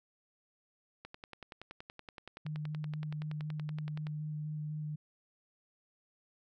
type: click train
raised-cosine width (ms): 0.3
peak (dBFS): -30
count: 33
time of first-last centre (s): 1.05-4.069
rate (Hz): 10.6
type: tone with vibrato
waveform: sine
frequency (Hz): 152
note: D#3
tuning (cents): -40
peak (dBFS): -36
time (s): 2.45-4.96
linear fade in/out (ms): 10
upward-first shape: square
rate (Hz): 4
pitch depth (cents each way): 9
effects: none